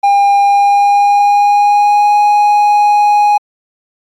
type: tone with pitch glide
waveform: triangle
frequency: 804 to 829 Hz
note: G5 to G#5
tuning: +44 to -3 cents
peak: -4 dBFS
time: 0.03-3.38 s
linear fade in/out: 10 ms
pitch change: +53 cents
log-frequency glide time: 0.41-2.19 s
effects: AAC 64 kbps